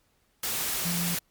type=tone in noise; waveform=sine; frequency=173.1 Hz; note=F3; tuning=15 cents flat; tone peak=-29 dBFS; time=0.85-1.15 s; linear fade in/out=5 ms; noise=white; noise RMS=-30 dBFS; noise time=0.43-1.19 s; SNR=-2 dB; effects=pink hiss -69 dBFS RMS until 1.3 s + MP3 96 kbps